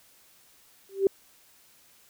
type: tone with exponential growth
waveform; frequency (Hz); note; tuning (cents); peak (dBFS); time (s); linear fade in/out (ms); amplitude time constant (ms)
sine; 390; G4; -9; -14; 0.89-1.07; 2; 39
effects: white hiss -59 dBFS RMS until 2.09 s